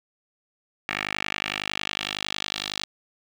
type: tone with band-pass filter sweep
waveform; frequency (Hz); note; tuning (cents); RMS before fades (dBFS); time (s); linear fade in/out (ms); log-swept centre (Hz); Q
10% pulse; 50.9; G#1; -34; -31; 0.89-2.84; 0; 2200 to 4000; 2.4
effects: none